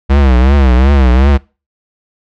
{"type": "tone with vibrato", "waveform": "square", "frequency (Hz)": 66.1, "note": "C2", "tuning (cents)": 18, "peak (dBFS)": -6, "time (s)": [0.09, 1.38], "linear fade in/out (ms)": 20, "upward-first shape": "triangle", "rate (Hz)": 2.7, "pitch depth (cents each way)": 160, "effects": ["noise-tail reverb RT60 0.3 s tail -23 dB re dry", "low-pass 3000 Hz 12 dB/octave"]}